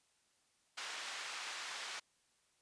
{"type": "band-pass noise", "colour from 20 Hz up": "pink", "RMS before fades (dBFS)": -45, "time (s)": [0.77, 2], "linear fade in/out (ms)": 10, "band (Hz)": [1200, 5900], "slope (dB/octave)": 12, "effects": ["white hiss -75 dBFS RMS until 2.61 s", "resampled to 22050 Hz"]}